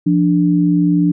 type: tone pair together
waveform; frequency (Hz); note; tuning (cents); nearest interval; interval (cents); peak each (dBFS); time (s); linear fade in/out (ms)
sine; 173.01 / 293.7; F3 / D4; -16 / 0; major sixth; 916; -13; 0.06-1.12; 10
effects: none